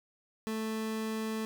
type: tone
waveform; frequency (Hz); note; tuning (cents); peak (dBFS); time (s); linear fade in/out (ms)
30% pulse; 220; A3; 0; -30; 0.47-1.45; 0
effects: 11-bit